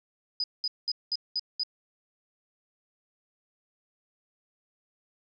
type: tone bursts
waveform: sine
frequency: 4978 Hz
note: D#8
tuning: in tune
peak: -26 dBFS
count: 6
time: 0.4-1.634 s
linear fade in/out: 2 ms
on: 39 ms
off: 200 ms
effects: none